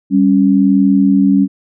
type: tone pair together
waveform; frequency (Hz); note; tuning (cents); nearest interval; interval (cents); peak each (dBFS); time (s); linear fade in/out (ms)
sine; 196.25 / 277.2; G3 / C#4; +2 / 0; tritone; 598; -10; 0.1-1.48; 50
effects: none